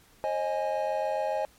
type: chord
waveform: triangle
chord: Ab major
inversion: first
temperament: equal with one note detuned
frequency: 535.2 / 622.3 / 830.6 Hz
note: C5 / Eb5 / Ab5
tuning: +39 / 0 / 0 cents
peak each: -30 / -28 / -29 dBFS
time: 0.24-1.45 s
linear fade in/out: 0 ms
effects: pink hiss -59 dBFS RMS until 1.58 s + MP3 64 kbps